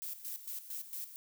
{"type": "noise with tremolo", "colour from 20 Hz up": "violet", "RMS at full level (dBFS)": -41, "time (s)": [0.02, 1.16], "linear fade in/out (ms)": 0, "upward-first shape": "square", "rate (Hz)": 4.4, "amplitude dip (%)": 70, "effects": []}